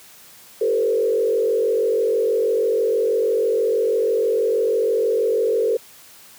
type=tone with frequency modulation; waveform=sine; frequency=453.1 Hz; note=A#4; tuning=49 cents flat; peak=-16 dBFS; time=0.61-5.77 s; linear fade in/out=5 ms; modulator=46.2 Hz; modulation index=1.2; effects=white hiss -46 dBFS RMS until 6.38 s + high-pass 80 Hz 12 dB/octave

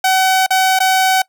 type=tone with dropouts; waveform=sawtooth; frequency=756 Hz; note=F#5; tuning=37 cents sharp; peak=-7 dBFS; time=0.04-1.22 s; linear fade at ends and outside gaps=5 ms; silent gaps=0.464-0.505 / 0.79-0.802 s; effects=noise-tail reverb RT60 0.1 s tail -22 dB re dry

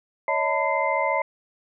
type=tone cluster; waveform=sine; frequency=562 / 636 / 898 / 1004 / 2082 Hz; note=C#5 / D#5 / A5 / B5 / C7; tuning=+24 / +38 / +35 / +28 / -9 cents; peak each=-27 dBFS; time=0.28-1.22 s; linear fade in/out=2 ms; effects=none

